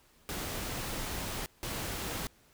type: noise bursts at uneven times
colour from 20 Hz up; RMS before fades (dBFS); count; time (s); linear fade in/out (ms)
pink; -37; 2; 0.29-1.46 / 1.63-2.27; 0
effects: pink hiss -64 dBFS RMS until 2.53 s